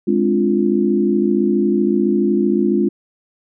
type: chord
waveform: sine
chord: D half-diminished seventh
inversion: second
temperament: equal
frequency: 207.7 / 261.6 / 293.7 / 349.2 Hz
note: Ab3 / C4 / D4 / F4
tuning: 0 / 0 / 0 / 0 cents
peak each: -17 / -21 / -21 / -17 dBFS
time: 0.07-2.89 s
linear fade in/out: 10 ms
effects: none